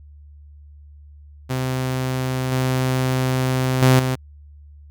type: tone with level steps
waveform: sawtooth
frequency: 129.4 Hz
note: C3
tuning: 19 cents flat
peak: -17 / -14 / -7 / -15 dBFS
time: 1.49-4.16 s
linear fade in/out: 20 ms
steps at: 2.52 / 3.82 / 3.99 s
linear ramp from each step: 2 ms
effects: added 73 Hz sine -41 dBFS peak until 4.9 s